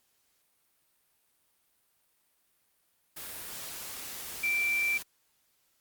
sine tone in noise, 2345 Hz, D7, 3 cents flat, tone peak -26 dBFS, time 4.43-4.98 s, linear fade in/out 10 ms, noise white, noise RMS -41 dBFS, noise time 3.16-5.03 s, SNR +12 dB, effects white hiss -72 dBFS RMS until 5.8 s + Opus 48 kbps

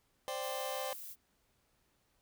sawtooth chord, C suspended second, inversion none, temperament just, 523.3 / 588.7 / 784.9 Hz, C5 / D5 / G5, 0 / +4 / +2 cents, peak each -36 / -38 / -38 dBFS, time 0.28-0.93 s, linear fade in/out 0 ms
violet noise, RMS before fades -47 dBFS, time 0.4-1.16 s, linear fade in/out 50 ms
effects pink hiss -75 dBFS RMS until 2.21 s

